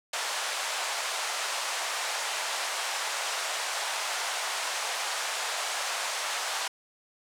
pink band-pass noise, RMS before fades -32 dBFS, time 0.13-6.68 s, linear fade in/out 5 ms, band 670 to 9300 Hz, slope 24 dB/octave, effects none

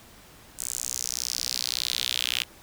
sawtooth tone with high-pass filter sweep, 61.74 Hz, B1, in tune, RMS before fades -30 dBFS, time 0.58-2.44 s, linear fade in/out 20 ms, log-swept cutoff 7900 to 2900 Hz, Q 3.1, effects pink hiss -51 dBFS RMS until 2.62 s

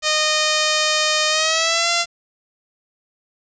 5% pulse tone with pitch glide, 615 to 686.3 Hz, D#5 to F5, -20 to -30 cents, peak -4 dBFS, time 0.02-2.06 s, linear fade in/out 50 ms, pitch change +190 cents, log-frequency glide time 1.29-1.9 s, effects resampled to 16000 Hz + 7-bit

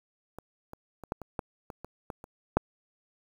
clicks, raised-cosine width 1 ms, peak -27 / -28 / -28 / -16 / -26 / -17 / -26 / -26 / -22 / -30 / -7 dBFS, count 11, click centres 0.386 / 0.734 / 1.037 / 1.121 / 1.217 / 1.392 / 1.702 / 1.846 / 2.102 / 2.241 / 2.57 s, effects 8-bit

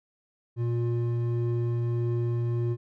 triangle tone pair together, 118.7 / 354.5 Hz, A#2 / F4, +32 / +26 cents, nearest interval octave + perfect fifth, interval 1894 cents, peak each -23 / -31 dBFS, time 0.56-2.77 s, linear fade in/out 50 ms, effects none

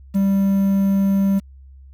triangle tone with quantisation, 196 Hz, G3, in tune, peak -12 dBFS, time 0.14-1.4 s, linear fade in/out 20 ms, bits 7, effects added 67 Hz sine -40 dBFS peak until 1.93 s

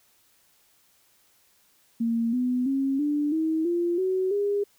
sine tone with pitch steps, 230.6 / 250 / 271.1 / 293.9 / 318.7 / 345.5 / 374.6 / 406.2 Hz, A#3 / B3 / C#4 / D4 / D#4 / F4 / F#4 / G#4, -19 / +21 / -38 / +1 / +42 / -19 / +21 / -38 cents, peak -22 dBFS, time 2-4.64 s, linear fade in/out 10 ms, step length 330 ms, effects white hiss -63 dBFS RMS until 4.78 s

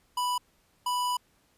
square tone pair in turn, 987.8 / 987.8 Hz, B5 / B5, 0 / 0 cents, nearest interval unison, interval 0 cents, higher neither, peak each -27 dBFS, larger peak neither, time 0.17-0.38 / 0.86-1.17 s, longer second, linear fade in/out 5 ms, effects pink hiss -67 dBFS RMS until 1.57 s + resampled to 32000 Hz

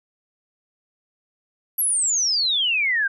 sine exponential sweep, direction down, 11840 to 1546 Hz, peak -18 dBFS, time 1.78-3.08 s, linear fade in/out 10 ms, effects none

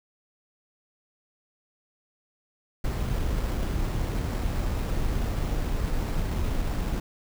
brown noise with sample-and-hold, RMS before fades -27 dBFS, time 2.84-7 s, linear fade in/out 5 ms, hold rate 6300 Hz, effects none

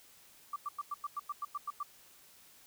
sine tone bursts, 1168 Hz, D6, 10 cents flat, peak -34 dBFS, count 11, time 0.53-1.831 s, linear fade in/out 5 ms, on 31 ms, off 96 ms, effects white hiss -60 dBFS RMS until 2.66 s

